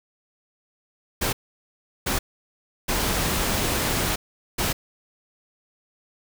pink noise bursts at uneven times, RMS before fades -24 dBFS, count 4, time 1.21-1.33 / 2.06-2.19 / 2.88-4.16 / 4.58-4.73 s, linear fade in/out 10 ms, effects none

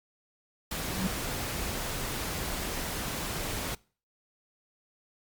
pink noise, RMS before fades -34 dBFS, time 0.71-3.75 s, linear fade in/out 5 ms
triangle tone with exponential growth, 187.8 Hz, F#3, 26 cents sharp, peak -23 dBFS, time 0.75-1.07 s, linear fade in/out 0 ms, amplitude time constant 68 ms
effects noise-tail reverb RT60 0.4 s tail -24 dB re dry + Opus 48 kbps

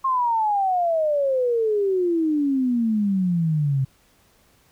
sine exponential sweep, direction down, 1078 to 130.81 Hz, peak -18 dBFS, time 0.04-3.85 s, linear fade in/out 10 ms, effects pink hiss -59 dBFS RMS until 4.71 s

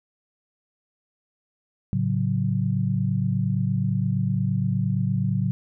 sine chord, F# minor, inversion first, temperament equal, 110 / 138.59 / 185 Hz, A2 / C#3 / F#3, 0 / 0 / 0 cents, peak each -25 dBFS, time 1.93-5.51 s, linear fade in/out 0 ms, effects none

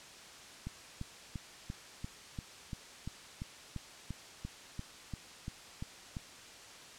click train, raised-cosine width 5 ms, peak -27 dBFS, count 17, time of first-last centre 0.67-6.168 s, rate 2.91 Hz, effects white hiss -52 dBFS RMS until 6.98 s + low-pass 7000 Hz 12 dB/octave

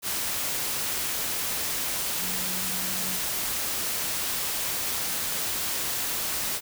sine tone in noise, 183.9 Hz, F#3, 10 cents flat, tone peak -39 dBFS, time 2.18-3.2 s, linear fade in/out 50 ms, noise white, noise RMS -29 dBFS, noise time 0.02-6.61 s, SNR -13 dB, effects none

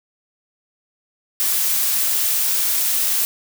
blue noise, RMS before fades -19 dBFS, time 1.4-3.25 s, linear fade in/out 0 ms, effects none

